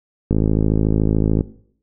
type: click train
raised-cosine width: 3 ms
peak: -4 dBFS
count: 60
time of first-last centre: 0.31-1.409 s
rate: 53.7 Hz
effects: noise-tail reverb RT60 0.6 s tail -18 dB re dry